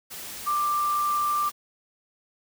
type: tone in noise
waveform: sine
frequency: 1182 Hz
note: D6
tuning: 11 cents sharp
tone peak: -22 dBFS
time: 0.46-1.5 s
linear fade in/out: 20 ms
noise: white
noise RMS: -38 dBFS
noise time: 0.1-1.52 s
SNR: +13 dB
effects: none